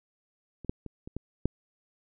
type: clicks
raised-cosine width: 3 ms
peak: -30 / -15 / -26 / -28 / -21 / -12 dBFS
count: 6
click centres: 0.647 / 0.695 / 0.863 / 1.075 / 1.166 / 1.456 s
effects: none